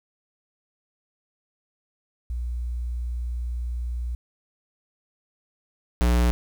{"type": "tone pair in turn", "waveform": ["sine", "square"], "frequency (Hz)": [60, 60], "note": ["B1", "B1"], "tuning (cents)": [-49, -49], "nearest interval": "unison", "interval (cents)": 0, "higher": "neither", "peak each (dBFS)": [-26, -18], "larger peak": "second", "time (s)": [[2.3, 4.15], [6.01, 6.31]], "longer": "first", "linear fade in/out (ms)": 0, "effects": ["10-bit"]}